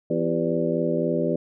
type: harmonic tone with a mistuned harmonic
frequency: 83.7 Hz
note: E2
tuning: 27 cents sharp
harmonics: 2 / 3 / 4 / 5 / 6 / 7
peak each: -28 / -28 / -28 / -28 / -28 / -28 dBFS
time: 0.1-1.36 s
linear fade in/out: 5 ms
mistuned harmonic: 5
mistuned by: -82 cents
effects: none